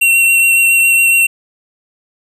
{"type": "tone with vibrato", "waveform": "square", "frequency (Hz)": 2729, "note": "F7", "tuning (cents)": -41, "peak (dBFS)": -8, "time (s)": [0.01, 1.27], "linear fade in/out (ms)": 10, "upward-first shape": "sine", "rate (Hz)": 7.2, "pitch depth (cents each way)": 13, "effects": []}